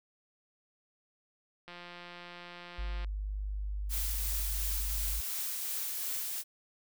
click train, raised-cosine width 0.3 ms, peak -31 dBFS, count 240, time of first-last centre 1.68-3.046 s, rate 175 Hz
sine tone, 50.5 Hz, G#1, 48 cents flat, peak -33 dBFS, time 2.78-5.21 s, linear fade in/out 10 ms
blue noise with tremolo, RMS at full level -35 dBFS, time 3.89-6.44 s, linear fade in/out 50 ms, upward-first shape triangle, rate 2.8 Hz, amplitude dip 25%
effects none

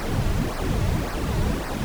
brown noise with flanger, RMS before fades -24 dBFS, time 0-1.84 s, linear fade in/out 0 ms, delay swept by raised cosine 0.28 to 3.98 ms, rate 1.8 Hz, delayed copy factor -0.7, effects none

